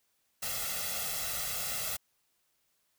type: noise with comb filter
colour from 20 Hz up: white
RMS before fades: -35 dBFS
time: 0.42-1.97 s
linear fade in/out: 10 ms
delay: 1.5 ms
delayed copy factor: +1
effects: white hiss -75 dBFS RMS until 2.98 s